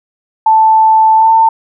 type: tone with pitch glide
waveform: sine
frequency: 880 to 896.4 Hz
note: A5 to A5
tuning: 0 to +32 cents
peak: -4 dBFS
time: 0.46-1.49 s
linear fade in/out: 5 ms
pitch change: +32 cents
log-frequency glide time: 1.16-1.31 s
effects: none